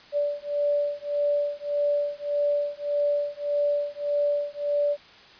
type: beating tone pair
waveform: sine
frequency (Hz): 580 / 581.7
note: D5 / D5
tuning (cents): -22 / -17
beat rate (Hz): 1.7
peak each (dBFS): -26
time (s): 0.12-4.97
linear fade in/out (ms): 50
effects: white hiss -50 dBFS RMS until 5.39 s + resampled to 11025 Hz